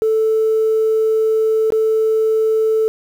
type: tone with dropouts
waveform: sine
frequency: 440 Hz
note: A4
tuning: in tune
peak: -11 dBFS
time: 0.02-2.88 s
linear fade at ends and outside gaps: 0 ms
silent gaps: 1.704-1.722 s
effects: tanh soft clip ceiling -9 dBFS + 7-bit